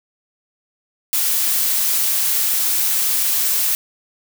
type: noise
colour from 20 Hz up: blue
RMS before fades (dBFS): -18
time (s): 1.13-3.75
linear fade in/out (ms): 0
effects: none